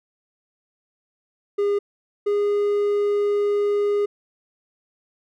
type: tone pair in turn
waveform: triangle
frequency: 406.4 / 410.2 Hz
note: G#4 / G#4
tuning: -38 / -21 cents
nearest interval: unison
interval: 17 cents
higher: second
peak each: -16 dBFS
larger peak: neither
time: 1.58-1.79 / 2.26-4.06 s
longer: second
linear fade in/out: 10 ms
effects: none